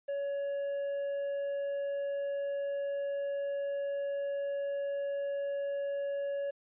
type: tone with quantisation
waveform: triangle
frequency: 562 Hz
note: C#5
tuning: 24 cents sharp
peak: -30 dBFS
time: 0.08-6.51 s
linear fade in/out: 10 ms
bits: 10
effects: resampled to 8000 Hz